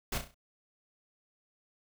pink noise with echo, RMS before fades -33 dBFS, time 0.12-0.18 s, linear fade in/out 5 ms, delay 33 ms, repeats 5, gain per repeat -7 dB, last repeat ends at 0.345 s, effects none

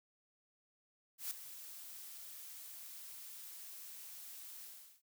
blue noise with ADSR envelope, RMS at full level -39 dBFS, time 1.18-5.02 s, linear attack 130 ms, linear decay 3 ms, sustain -12 dB, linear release 390 ms, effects none

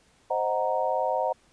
sine chord, C half-diminished seventh, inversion none, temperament equal, 523.3 / 622.3 / 740 / 932.3 Hz, C5 / Eb5 / Gb5 / Bb5, 0 / 0 / 0 / 0 cents, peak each -29 dBFS, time 0.3-1.33 s, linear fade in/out 10 ms, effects pink hiss -62 dBFS RMS until 1.52 s + resampled to 22050 Hz

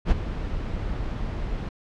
brown noise with ADSR envelope, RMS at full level -17 dBFS, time 0.05-1.69 s, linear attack 62 ms, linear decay 19 ms, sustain -12 dB, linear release 3 ms, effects low-pass 4000 Hz 12 dB/octave

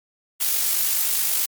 blue noise with amplitude modulation, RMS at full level -20 dBFS, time 0.4-1.46 s, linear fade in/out 10 ms, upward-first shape sine, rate 49.5 Hz, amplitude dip 30%, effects MP3 96 kbps

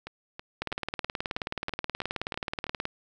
two click trains, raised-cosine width 0.3 ms, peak -22 / -14 dBFS, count 9 / 43, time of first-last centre 0.07-2.667 / 0.62-2.854 s, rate 3.08 / 18.8 Hz, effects none

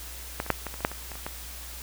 clicks, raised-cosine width 0.5 ms, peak -13 / -23 / -6 / -17 / -24 / -24 / -7 / -22 / -25 / -27 / -17 dBFS, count 11, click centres 0.401 / 0.464 / 0.503 / 0.667 / 0.741 / 0.806 / 0.849 / 0.916 / 1.117 / 1.155 / 1.265 s, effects added 60 Hz sine -42 dBFS peak until 1.82 s + white hiss -42 dBFS RMS until 1.82 s

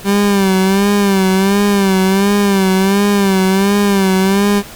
30% pulse tone with vibrato, 196 Hz, G3, in tune, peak -7 dBFS, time 0.04-4.63 s, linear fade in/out 50 ms, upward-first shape sine, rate 1.4 Hz, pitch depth 70 cents each way, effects pink hiss -33 dBFS RMS until 4.75 s

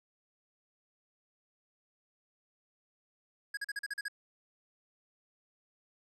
square tone bursts, 1652 Hz, G#6, 10 cents flat, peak -35 dBFS, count 8, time 3.54-4.083 s, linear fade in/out 5 ms, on 32 ms, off 41 ms, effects low-pass 10000 Hz 12 dB/octave

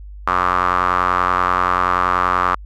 sawtooth tone with band-pass filter, 90.4 Hz, F#2, 40 cents flat, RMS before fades -17 dBFS, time 0.27-2.55 s, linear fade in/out 5 ms, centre 1200 Hz, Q 6, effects added 50 Hz sine -32 dBFS peak until 2.65 s

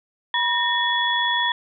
sine tone cluster, 967 / 1833 / 3389 Hz, B5 / A#6 / G#7, -37 / -30 / +34 cents, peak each -23 dBFS, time 0.34-1.52 s, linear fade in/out 2 ms, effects none

